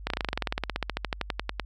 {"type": "slowing click train", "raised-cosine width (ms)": 0.3, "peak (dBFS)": -11, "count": 26, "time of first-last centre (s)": [0.07, 1.597], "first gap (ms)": 32, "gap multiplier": 1.05, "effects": ["added 50 Hz sine -39 dBFS peak until 1.65 s"]}